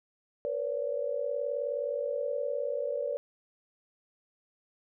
sine tone cluster, 472.7 / 513 / 572 Hz, A#4 / C5 / D5, +24 / -34 / -46 cents, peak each -35 / -36 / -32 dBFS, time 0.45-3.17 s, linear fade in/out 0 ms, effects none

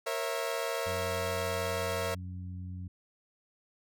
sawtooth chord, A# diminished, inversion none, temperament equal with one note detuned, 466.2 / 545.2 / 659.3 Hz, A#4 / C#5 / E5, 0 / -29 / 0 cents, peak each -32 dBFS, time 0.06-2.15 s, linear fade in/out 10 ms
harmonic tone, 91.1 Hz, F#2, 26 cents flat, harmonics 1 / 2 / 3, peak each -38 / -45 / -54 dBFS, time 0.86-2.88 s, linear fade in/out 5 ms
effects none

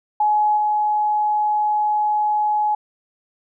sine tone with level steps, 844 Hz, G#5, 28 cents sharp, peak -14 / -16 dBFS, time 0.2-2.75 s, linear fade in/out 5 ms, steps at 0.56 s, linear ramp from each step 20 ms, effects none

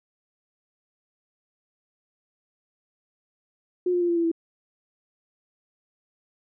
sine tone with pitch steps, 359.9 / 353.9 / 348 / 342.3 / 336.6 / 331 Hz, F#4 / F4 / F4 / F4 / E4 / E4, -48 / +23 / -6 / -35 / +36 / +7 cents, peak -20 dBFS, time 3.86-4.316 s, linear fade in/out 5 ms, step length 76 ms, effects none

